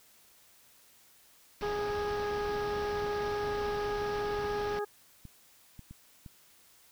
pink low-pass noise, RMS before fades -42 dBFS, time 1.61-4.79 s, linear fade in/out 0 ms, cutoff 5800 Hz, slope 96 dB/octave
harmonic tone, 413.5 Hz, G#4, 8 cents flat, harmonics 1 / 2 / 3 / 4, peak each -32 / -38 / -42 / -44 dBFS, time 1.62-4.85 s, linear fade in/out 10 ms
clicks, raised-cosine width 5 ms, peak -34 dBFS, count 8, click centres 3.773 / 4.159 / 4.39 / 4.451 / 5.253 / 5.793 / 5.91 / 6.262 s
effects white hiss -61 dBFS RMS until 6.91 s

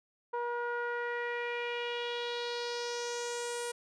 sawtooth tone with low-pass filter sweep, 478.6 Hz, A#4, 46 cents sharp, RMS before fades -36 dBFS, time 0.33-3.72 s, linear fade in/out 10 ms, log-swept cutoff 1100 to 9200 Hz, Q 3.1, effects none

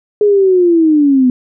sine linear sweep, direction down, 421.6 to 246.9 Hz, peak -6 dBFS, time 0.21-1.3 s, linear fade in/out 2 ms, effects none

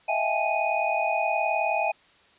sine tone cluster, 637 / 676 / 787 / 847 / 2485 Hz, D#5 / E5 / G5 / G#5 / D#7, +41 / +43 / +7 / +34 / -3 cents, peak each -29 dBFS, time 0.08-1.92 s, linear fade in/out 10 ms, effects white hiss -58 dBFS RMS until 2.38 s + resampled to 8000 Hz

